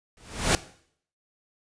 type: noise with exponential growth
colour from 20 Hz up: pink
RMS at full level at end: -17 dBFS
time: 0.17-0.55 s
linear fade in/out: 1 ms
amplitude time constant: 81 ms
effects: noise-tail reverb RT60 0.6 s tail -17 dB re dry + resampled to 22050 Hz